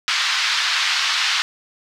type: band-pass noise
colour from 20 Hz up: white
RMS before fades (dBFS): -20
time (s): 0.08-1.42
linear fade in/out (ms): 0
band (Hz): 1100 to 4700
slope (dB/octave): 24
effects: none